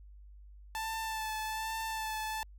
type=tone with vibrato; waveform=sawtooth; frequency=880 Hz; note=A5; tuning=in tune; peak=-31 dBFS; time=0.75-2.43 s; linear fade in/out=0 ms; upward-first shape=sine; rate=1.2 Hz; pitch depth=22 cents each way; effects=added 50 Hz sine -50 dBFS peak until 2.58 s